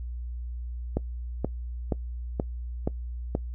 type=click train; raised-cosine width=2 ms; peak=-12 dBFS; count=6; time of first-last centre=0.97-3.351 s; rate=2.1 Hz; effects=noise-tail reverb RT60 0.1 s tail -22 dB re dry + added 60 Hz sine -32 dBFS peak until 3.54 s